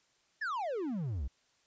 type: exponential sweep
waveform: triangle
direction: down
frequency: 1823 to 57.1 Hz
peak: -31 dBFS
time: 0.41-1.28 s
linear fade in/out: 10 ms
effects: white hiss -71 dBFS RMS until 1.66 s + resampled to 16000 Hz